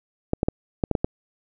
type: clicks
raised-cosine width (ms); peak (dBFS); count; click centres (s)
2; -7; 7; 0.334 / 0.431 / 0.485 / 0.838 / 0.913 / 0.952 / 1.045
effects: none